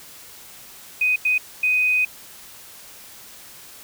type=tone bursts at uneven times; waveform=sine; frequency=2500 Hz; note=D#7; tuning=8 cents sharp; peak=-16 dBFS; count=3; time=1.01-1.16 / 1.25-1.38 / 1.63-2.05 s; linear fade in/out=5 ms; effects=white hiss -43 dBFS RMS until 3.83 s